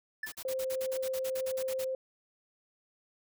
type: tone with exponential decay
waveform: triangle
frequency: 1748 Hz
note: A6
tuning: 12 cents flat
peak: -29 dBFS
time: 0.23-0.35 s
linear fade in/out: 5 ms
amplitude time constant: 24 ms
type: noise bursts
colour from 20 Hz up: white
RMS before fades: -42 dBFS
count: 15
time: 0.26-1.848 s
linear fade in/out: 10 ms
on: 62 ms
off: 47 ms
type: tone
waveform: sine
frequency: 523.3 Hz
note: C5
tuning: in tune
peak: -31 dBFS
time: 0.45-1.95 s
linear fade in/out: 2 ms
effects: none